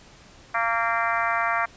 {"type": "harmonic tone with a mistuned harmonic", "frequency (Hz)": 230, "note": "A#3", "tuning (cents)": -23, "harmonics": [3, 4, 5, 6, 7, 8, 9, 10], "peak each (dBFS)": [-28, -30, -27, -28, -31, -31, -32, -35], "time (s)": [0.54, 1.66], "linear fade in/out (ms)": 10, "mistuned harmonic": 10, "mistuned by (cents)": 34, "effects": ["pink hiss -50 dBFS RMS until 1.76 s", "resampled to 16000 Hz"]}